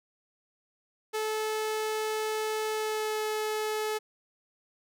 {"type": "tone with pitch glide", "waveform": "sawtooth", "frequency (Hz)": [433.6, 430.1], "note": ["A4", "A4"], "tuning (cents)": [-25, -39], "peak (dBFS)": -25, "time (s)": [1.13, 3.99], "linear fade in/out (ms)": 20, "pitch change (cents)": -14, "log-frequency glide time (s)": [2.69, 3.24], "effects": []}